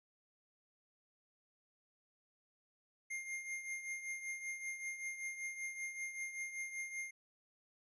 square tone with tremolo, 2117 Hz, C7, 20 cents sharp, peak -39 dBFS, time 3.1-7.11 s, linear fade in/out 10 ms, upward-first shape triangle, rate 5.2 Hz, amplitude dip 70%, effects resampled to 24000 Hz

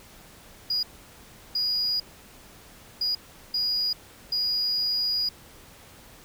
triangle tone bursts at uneven times, 4894 Hz, D#8, 29 cents flat, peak -21 dBFS, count 5, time 0.7-0.83 / 1.55-2 / 3.01-3.15 / 3.54-3.93 / 4.32-5.29 s, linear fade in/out 5 ms, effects tanh soft clip ceiling -19 dBFS + pink hiss -50 dBFS RMS until 6.24 s

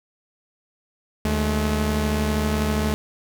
sawtooth tone pair together, 75.5 / 214.1 Hz, D2 / A3, +48 / -47 cents, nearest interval octave + tritone, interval 1805 cents, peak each -19 / -19 dBFS, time 1.25-2.94 s, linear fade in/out 0 ms, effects none

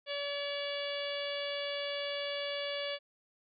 harmonic tone, 571 Hz, D5, 49 cents flat, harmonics 1 / 2 / 3 / 4 / 5 / 6 / 7 / 8, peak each -37 / -48 / -45 / -44 / -43 / -42 / -53 / -47 dBFS, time 0.06-2.99 s, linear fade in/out 50 ms, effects none

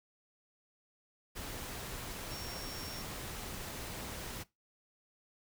sine tone in noise, 5520 Hz, F8, 21 cents flat, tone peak -47 dBFS, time 2.3-3.03 s, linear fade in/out 20 ms, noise pink, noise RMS -43 dBFS, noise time 1.35-4.44 s, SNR -7 dB, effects noise-tail reverb RT60 0.2 s tail -20 dB re dry

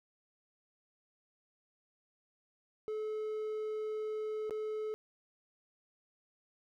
triangle tone with dropouts, 431 Hz, A4, 36 cents flat, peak -33 dBFS, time 2.88-4.94 s, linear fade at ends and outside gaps 0 ms, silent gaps 4.496-4.508 s, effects none

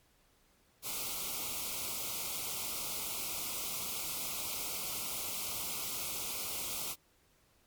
white band-stop noise, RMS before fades -38 dBFS, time 0.82-6.96 s, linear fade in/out 50 ms, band 1400 to 2100 Hz, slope 96 dB/octave, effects pink hiss -69 dBFS RMS until 7.66 s + MP3 96 kbps

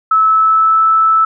sine tone with pitch glide, 1302 to 1313.3 Hz, E6 to E6, -22 to -7 cents, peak -7 dBFS, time 0.11-1.25 s, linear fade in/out 5 ms, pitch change +15 cents, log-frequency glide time 0.26-0.83 s, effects none

